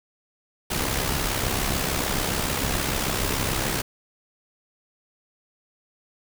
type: noise with amplitude modulation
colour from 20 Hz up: pink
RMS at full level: -23 dBFS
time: 0.7-3.82 s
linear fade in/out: 10 ms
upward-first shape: sine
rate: 66.8 Hz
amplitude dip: 55%
effects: none